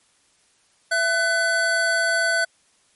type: tone pair together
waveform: square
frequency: 669.5 / 1503 Hz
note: E5 / F#6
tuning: +27 / +27 cents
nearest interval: octave + major second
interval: 1400 cents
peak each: -25 / -20 dBFS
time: 0.91-2.45 s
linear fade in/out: 10 ms
effects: white hiss -61 dBFS RMS until 2.95 s + MP3 48 kbps